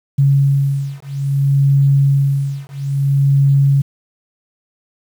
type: beating tone pair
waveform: sine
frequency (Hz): 138.59 / 139.19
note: C#3 / C#3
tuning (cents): 0 / +7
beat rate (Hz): 0.6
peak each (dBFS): -14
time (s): 0.18-3.82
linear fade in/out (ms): 10
effects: 7-bit

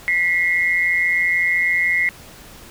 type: tone pair together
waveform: sine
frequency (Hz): 1964 / 2138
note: B6 / C7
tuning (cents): -10 / +37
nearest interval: minor second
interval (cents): 147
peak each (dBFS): -18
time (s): 0.08-2.09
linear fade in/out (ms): 0
effects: pink hiss -42 dBFS RMS until 2.7 s

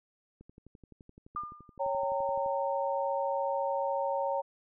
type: click train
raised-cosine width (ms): 3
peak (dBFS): -39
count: 25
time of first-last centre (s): 0.41-2.461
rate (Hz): 11.7
type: tone with exponential decay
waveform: sine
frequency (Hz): 1204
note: D6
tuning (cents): +43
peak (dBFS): -30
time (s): 1.36-1.78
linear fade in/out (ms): 2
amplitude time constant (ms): 90
type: chord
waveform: sine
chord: G diminished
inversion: second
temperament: equal with one note detuned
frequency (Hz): 554.4 / 784 / 917.9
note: Db5 / G5 / Bb5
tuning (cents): 0 / 0 / -27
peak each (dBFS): -31 / -36 / -33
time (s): 1.79-4.42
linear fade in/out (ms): 20
effects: none

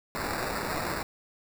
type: noise with sample-and-hold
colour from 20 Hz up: white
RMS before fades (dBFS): -32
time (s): 0.15-1.03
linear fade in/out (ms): 0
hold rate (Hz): 3150
effects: none

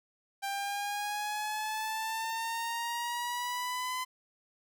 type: exponential sweep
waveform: sawtooth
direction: up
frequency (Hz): 789 to 1020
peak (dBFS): -29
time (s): 0.42-4.05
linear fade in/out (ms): 20
effects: none

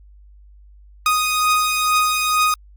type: beating tone pair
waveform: sawtooth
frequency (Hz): 1244.5 / 1246.7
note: D#6 / D#6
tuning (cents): 0 / +3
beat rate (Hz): 2.2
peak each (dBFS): -13 / -19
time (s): 1.06-2.54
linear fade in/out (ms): 2
effects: added 50 Hz sine -43 dBFS peak until 2.76 s + Opus 48 kbps

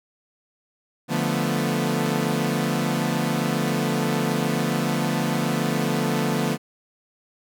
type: chord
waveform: sawtooth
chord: B half-diminished seventh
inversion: first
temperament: equal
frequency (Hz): 146.83 / 174.61 / 220 / 246.9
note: D3 / F3 / A3 / B3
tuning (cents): 0 / 0 / 0 / 0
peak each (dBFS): -23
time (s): 1.08-6.58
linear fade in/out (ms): 50
effects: none

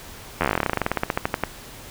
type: slowing click train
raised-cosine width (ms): 0.5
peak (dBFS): -5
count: 27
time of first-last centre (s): 0.41-1.437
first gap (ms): 11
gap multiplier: 1.09
effects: pink hiss -41 dBFS RMS until 1.9 s

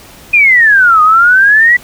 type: exponential two-way sweep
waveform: sine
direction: down then up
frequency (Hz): 2489 to 1225 to 1979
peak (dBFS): -3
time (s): 0.33-1.77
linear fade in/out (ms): 10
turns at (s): 1.02
effects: pink hiss -36 dBFS RMS until 1.83 s

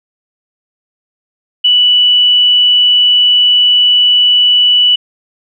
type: tone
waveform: sine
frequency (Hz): 2960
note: F#7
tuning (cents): 0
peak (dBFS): -5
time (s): 1.64-4.96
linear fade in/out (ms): 10
effects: none

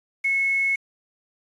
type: tone with quantisation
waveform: sine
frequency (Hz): 2190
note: C#7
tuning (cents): -22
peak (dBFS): -19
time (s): 0.24-0.76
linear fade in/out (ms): 10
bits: 7
effects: resampled to 24000 Hz

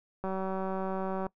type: click train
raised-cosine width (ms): 1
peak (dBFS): -21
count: 196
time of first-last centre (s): 0.24-1.266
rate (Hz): 190
effects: noise-tail reverb RT60 0.1 s tail -22 dB re dry

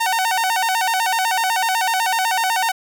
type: tone with vibrato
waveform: sawtooth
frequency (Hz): 829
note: G#5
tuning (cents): -3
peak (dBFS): -13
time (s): 0-2.72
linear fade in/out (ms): 10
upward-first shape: square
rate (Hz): 8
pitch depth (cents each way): 170
effects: 7-bit

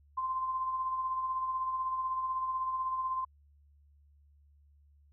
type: tone with tremolo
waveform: sine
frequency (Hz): 1041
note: C6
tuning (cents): -9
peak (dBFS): -29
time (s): 0.17-3.25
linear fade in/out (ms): 10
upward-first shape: sine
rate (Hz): 16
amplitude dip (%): 40
effects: added 72 Hz sine -60 dBFS peak until 5.12 s

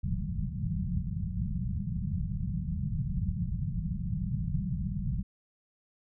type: low-pass noise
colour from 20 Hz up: white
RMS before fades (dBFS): -32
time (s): 0.03-5.23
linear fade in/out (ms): 10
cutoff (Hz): 200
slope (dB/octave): 96
effects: none

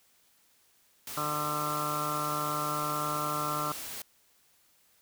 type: noise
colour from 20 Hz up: white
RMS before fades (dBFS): -40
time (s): 1.07-4.02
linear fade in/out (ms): 2
type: harmonic tone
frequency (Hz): 150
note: D3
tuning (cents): +37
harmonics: 1 / 2 / 3 / 4 / 5 / 6 / 7 / 8 / 9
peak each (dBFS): -40 / -41 / -45 / -40 / -44 / -46 / -37 / -35 / -35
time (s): 1.17-3.72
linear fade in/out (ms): 2
effects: white hiss -66 dBFS RMS until 5.01 s

